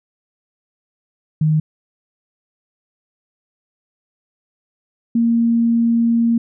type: tone pair in turn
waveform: sine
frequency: 155 / 232.2 Hz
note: D#3 / A#3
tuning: -6 / -7 cents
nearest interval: perfect fifth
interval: 699 cents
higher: second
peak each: -12 dBFS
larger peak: neither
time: 1.41-1.6 / 5.15-6.38 s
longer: second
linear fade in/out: 5 ms
effects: none